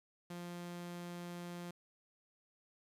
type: tone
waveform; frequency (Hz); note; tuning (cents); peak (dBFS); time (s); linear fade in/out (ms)
sawtooth; 174.61; F3; 0; -40; 0.3-1.71; 5
effects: resampled to 32000 Hz + 11-bit